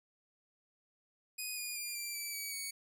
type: tone with pitch steps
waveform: 10% pulse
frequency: 2489 / 2445 / 2401 / 2359 / 2317 / 2276 / 2235 Hz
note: D#7 / D#7 / D7 / D7 / D7 / C#7 / C#7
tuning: 0 / -31 / +38 / +7 / -24 / +45 / +14 cents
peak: -30 dBFS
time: 1.38-2.71 s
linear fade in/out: 10 ms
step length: 190 ms
effects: none